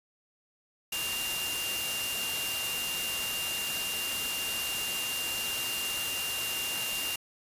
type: tone in noise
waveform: sine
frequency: 2794 Hz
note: F7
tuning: in tune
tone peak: -33 dBFS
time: 0.92-7.16 s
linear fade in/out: 5 ms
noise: white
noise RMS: -34 dBFS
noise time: 0.92-7.16 s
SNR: -2 dB
effects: resampled to 32000 Hz